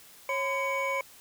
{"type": "tone cluster", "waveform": "triangle", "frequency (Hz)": [547, 1017, 2246], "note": ["C#5", "C6", "C#7"], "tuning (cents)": [-23, -50, 22], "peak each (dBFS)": -30, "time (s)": [0.29, 1.01], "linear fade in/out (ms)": 2, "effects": ["white hiss -53 dBFS RMS until 1.2 s"]}